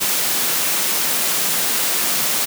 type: high-pass noise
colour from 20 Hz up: white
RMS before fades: -19 dBFS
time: 0-2.46 s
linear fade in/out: 20 ms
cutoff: 130 Hz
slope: 96 dB/octave
effects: none